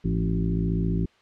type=harmonic tone with a mistuned harmonic; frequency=54.5 Hz; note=A1; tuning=16 cents flat; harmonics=1 / 2 / 3 / 4 / 5 / 6 / 7; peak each=-28 / -29 / -25 / -37 / -33 / -36 / -36 dBFS; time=0.04-1.06 s; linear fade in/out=10 ms; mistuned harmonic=3; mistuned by=+76 cents; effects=white hiss -59 dBFS RMS until 1.21 s + low-pass 3000 Hz 12 dB/octave